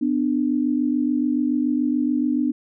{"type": "tone pair together", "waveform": "sine", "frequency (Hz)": [250, 297], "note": ["B3", "D4"], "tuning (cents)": [21, 20], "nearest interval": "minor third", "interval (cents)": 299, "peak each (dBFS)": -21, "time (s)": [0.01, 2.52], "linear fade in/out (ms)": 10, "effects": []}